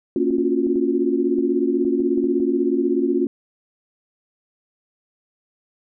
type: chord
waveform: sine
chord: Gb major seventh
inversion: first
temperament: equal with one note detuned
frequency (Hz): 233.1 / 277.2 / 349.2 / 365.5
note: Bb3 / Db4 / F4 / Gb4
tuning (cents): 0 / 0 / 0 / -21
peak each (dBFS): -25 / -21 / -21 / -24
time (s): 0.16-3.27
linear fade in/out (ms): 2
type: clicks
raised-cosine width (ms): 2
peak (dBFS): -28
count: 10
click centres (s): 0.306 / 0.384 / 0.667 / 0.759 / 1.386 / 1.85 / 2.003 / 2.177 / 2.241 / 2.402
effects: none